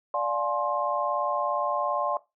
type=chord; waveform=sine; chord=D half-diminished seventh; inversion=none; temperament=just; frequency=587.3 / 704.8 / 845.8 / 1057.2 Hz; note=D5 / F5 / Ab5 / C6; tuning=0 / +16 / +31 / +18 cents; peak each=-29 / -32 / -33 / -28 dBFS; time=0.14-2.17 s; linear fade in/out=2 ms; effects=noise-tail reverb RT60 0.2 s tail -17 dB re dry

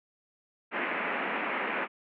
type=band-pass noise; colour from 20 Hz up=white; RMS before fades=-32 dBFS; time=0.71-1.88 s; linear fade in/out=50 ms; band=190 to 2500 Hz; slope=48 dB/octave; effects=none

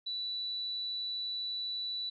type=tone; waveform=sine; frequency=3956 Hz; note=B7; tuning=2 cents sharp; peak=-34 dBFS; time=0.06-2.1 s; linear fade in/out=10 ms; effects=none

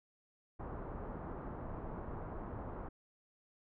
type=low-pass noise; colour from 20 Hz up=pink; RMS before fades=-44 dBFS; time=0.59-2.89 s; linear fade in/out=10 ms; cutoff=1200 Hz; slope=24 dB/octave; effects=none

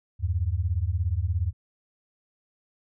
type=beating tone pair; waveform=sine; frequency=79.3 / 96.3 Hz; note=D#2 / G2; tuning=+33 / -30 cents; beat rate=17 Hz; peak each=-26 dBFS; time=0.19-1.53 s; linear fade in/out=50 ms; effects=none

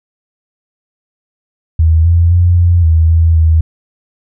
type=tone with pitch steps; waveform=sine; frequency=80.5 / 84.9 / 87.8 / 86.9 / 80.9 / 82.2 / 80.3 Hz; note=E2 / F2 / F2 / F2 / E2 / E2 / E2; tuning=-41 / -48 / +10 / -8 / -32 / -4 / -45 cents; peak=-5 dBFS; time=1.79-3.61 s; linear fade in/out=5 ms; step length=260 ms; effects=none

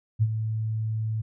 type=tone with ADSR envelope; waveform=sine; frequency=110 Hz; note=A2; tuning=in tune; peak=-16 dBFS; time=0.19-1.22 s; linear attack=32 ms; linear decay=48 ms; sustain=-9 dB; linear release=13 ms; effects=none

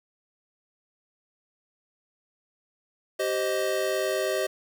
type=chord; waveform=square; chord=C minor; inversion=second; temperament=equal with one note detuned; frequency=387.3 / 523.3 / 622.3 Hz; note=G4 / C5 / Eb5; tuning=-21 / 0 / 0 cents; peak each=-30 / -31 / -29 dBFS; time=3.19-4.47 s; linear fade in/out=10 ms; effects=9-bit

